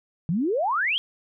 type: exponential sweep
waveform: sine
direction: up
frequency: 152.7 to 3328 Hz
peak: -21 dBFS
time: 0.29-0.98 s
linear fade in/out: 0 ms
effects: none